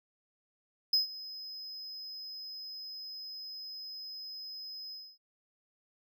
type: tone with ADSR envelope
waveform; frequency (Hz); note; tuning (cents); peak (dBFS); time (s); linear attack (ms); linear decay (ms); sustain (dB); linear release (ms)
triangle; 5070; D#8; +32; -21; 0.93-5.18; 5; 130; -19; 260
effects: none